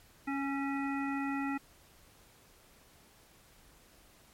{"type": "harmonic tone with a mistuned harmonic", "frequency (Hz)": 277.2, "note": "C#4", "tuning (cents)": 0, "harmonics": [1, 3, 5, 7, 9], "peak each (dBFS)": [-33, -40, -42, -42, -46], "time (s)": [0.27, 1.58], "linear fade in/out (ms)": 10, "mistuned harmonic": 5, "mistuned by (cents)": -33, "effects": ["pink hiss -61 dBFS RMS until 4.33 s", "MP3 64 kbps"]}